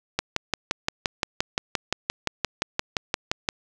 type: click train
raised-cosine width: 0.2 ms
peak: -5 dBFS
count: 20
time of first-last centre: 0.19-3.489 s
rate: 5.76 Hz
effects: none